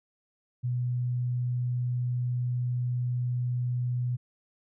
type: tone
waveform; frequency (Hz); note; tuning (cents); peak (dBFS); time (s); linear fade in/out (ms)
sine; 123.4; B2; -1; -26; 0.63-4.17; 20
effects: none